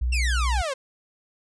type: tone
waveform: sine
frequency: 61.3 Hz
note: B1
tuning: 12 cents flat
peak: -21 dBFS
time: 0.01-0.62 s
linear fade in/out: 10 ms
type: exponential sweep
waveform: sawtooth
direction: down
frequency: 2794 to 509 Hz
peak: -22 dBFS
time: 0.12-0.74 s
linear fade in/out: 10 ms
effects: resampled to 22050 Hz